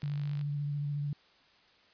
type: click train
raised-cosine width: 0.2 ms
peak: -33 dBFS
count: 21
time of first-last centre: 0.02-0.412 s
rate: 51 Hz
type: tone with vibrato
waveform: sine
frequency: 144.9 Hz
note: D3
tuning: 23 cents flat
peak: -31 dBFS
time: 0.03-1.13 s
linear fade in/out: 2 ms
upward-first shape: sine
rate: 14 Hz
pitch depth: 21 cents each way
effects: white hiss -63 dBFS RMS until 1.93 s + resampled to 11025 Hz